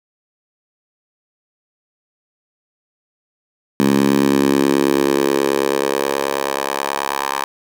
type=tone with high-pass filter sweep; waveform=10% pulse; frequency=69.3 Hz; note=C#2; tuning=in tune; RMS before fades=-17 dBFS; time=3.8-7.44 s; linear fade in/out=0 ms; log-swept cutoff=210 to 880 Hz; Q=2.1; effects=none